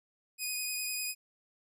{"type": "tone with vibrato", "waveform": "10% pulse", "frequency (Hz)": 2489, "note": "D#7", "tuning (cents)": 0, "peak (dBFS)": -25, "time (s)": [0.38, 1.15], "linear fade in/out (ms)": 50, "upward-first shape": "sine", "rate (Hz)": 10, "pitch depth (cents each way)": 16, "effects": []}